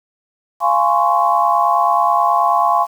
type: chord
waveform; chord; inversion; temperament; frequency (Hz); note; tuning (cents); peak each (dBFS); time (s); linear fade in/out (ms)
sine; Db major seventh; first; just; 693 / 831.5 / 1039.4 / 1108.7; F5 / Ab5 / C6 / Db6; -14 / +2 / -12 / 0; -17; 0.6-2.87; 50
effects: 7-bit